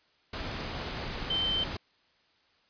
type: tone in noise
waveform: sine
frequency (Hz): 3100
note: G7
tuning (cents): -20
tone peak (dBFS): -27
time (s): 1.3-1.64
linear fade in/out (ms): 5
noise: pink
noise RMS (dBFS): -36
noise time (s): 0.33-1.77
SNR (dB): +6
effects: white hiss -67 dBFS RMS until 2.69 s + resampled to 11025 Hz